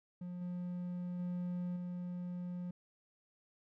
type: tone with level steps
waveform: triangle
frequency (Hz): 177.9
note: F3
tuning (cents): +32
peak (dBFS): -39 / -36 / -34 / -37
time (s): 0.21-2.71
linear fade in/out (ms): 5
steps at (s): 0.41 / 1.19 / 1.76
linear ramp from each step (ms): 5
effects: none